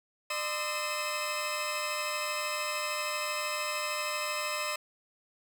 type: tone cluster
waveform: 20% pulse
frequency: 602 / 1036 / 1296 / 2579 Hz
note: D5 / C6 / E6 / E7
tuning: +43 / -17 / -30 / -39 cents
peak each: -31 / -32 / -35 / -32 dBFS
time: 0.3-4.76 s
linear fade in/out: 5 ms
effects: none